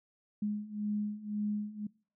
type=beating tone pair; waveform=sine; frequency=207.7 / 209.6 Hz; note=G#3 / G#3; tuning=0 / +16 cents; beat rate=1.9 Hz; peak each=-37 / -34 dBFS; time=0.42-1.87 s; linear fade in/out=5 ms; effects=noise-tail reverb RT60 0.4 s tail -23 dB re dry